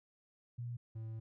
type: tone pair in turn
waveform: sine / triangle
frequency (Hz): 120 / 111.52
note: B2 / A2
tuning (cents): -49 / +24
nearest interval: minor second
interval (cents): 127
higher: first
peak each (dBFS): -39 / -39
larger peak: neither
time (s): 0.58-0.77 / 0.95-1.2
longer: second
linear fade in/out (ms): 10
effects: none